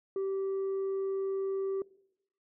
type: tone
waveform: sine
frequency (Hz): 387.9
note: G4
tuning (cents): -18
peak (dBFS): -27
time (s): 0.16-1.82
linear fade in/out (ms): 2
effects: noise-tail reverb RT60 0.8 s tail -22 dB re dry + tanh soft clip ceiling -29 dBFS